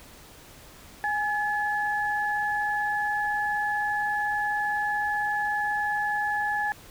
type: tone pair together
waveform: sine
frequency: 830.6 / 1714.8 Hz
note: G#5 / A6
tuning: 0 / -45 cents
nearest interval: octave + minor second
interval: 1255 cents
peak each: -27 dBFS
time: 1.04-6.72 s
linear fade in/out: 0 ms
effects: pink hiss -49 dBFS RMS until 6.9 s